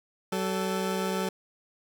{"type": "tone pair together", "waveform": "20% pulse", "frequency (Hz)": [189.54, 440], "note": ["F#3", "A4"], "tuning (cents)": [42, 0], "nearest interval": "octave + minor third", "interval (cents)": 1458, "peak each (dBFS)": [-24, -27], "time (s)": [0.32, 1.29], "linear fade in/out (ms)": 5, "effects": []}